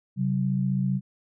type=tone pair together; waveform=sine; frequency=134.19 / 189.6 Hz; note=C3 / F#3; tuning=+44 / +43 cents; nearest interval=tritone; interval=599 cents; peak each=-25 dBFS; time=0.16-1.01 s; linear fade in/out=50 ms; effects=none